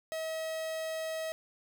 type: tone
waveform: 45% pulse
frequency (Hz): 640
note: D#5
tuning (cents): +49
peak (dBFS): -34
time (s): 0.12-1.32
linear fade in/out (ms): 0
effects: none